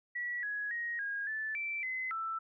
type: tone with pitch steps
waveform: sine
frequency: 1938 / 1673 / 1881 / 1633 / 1750 / 2335 / 2040 / 1327 Hz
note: B6 / G#6 / A#6 / G#6 / A6 / D7 / C7 / E6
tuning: -33 / +12 / +15 / -30 / -10 / -11 / -44 / +11 cents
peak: -34 dBFS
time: 0.15-2.39 s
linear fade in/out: 10 ms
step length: 280 ms
effects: none